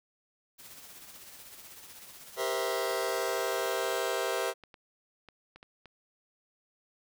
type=noise with tremolo; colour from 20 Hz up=white; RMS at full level=-48 dBFS; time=0.58-4 s; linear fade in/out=20 ms; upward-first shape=sine; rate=16 Hz; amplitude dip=40%
type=chord; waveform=sawtooth; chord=C dominant seventh; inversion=second; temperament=just; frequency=392.4 / 470.9 / 523.3 / 654.1 Hz; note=G4 / Bb4 / C5 / E5; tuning=+2 / +18 / 0 / -14 cents; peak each=-31 dBFS; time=2.36-4.54 s; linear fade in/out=50 ms
type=clicks; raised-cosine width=0.3 ms; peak=-34 dBFS; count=12; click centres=2.911 / 3.187 / 3.291 / 3.396 / 3.659 / 3.924 / 4.637 / 4.742 / 5.287 / 5.56 / 5.629 / 5.857 s
effects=none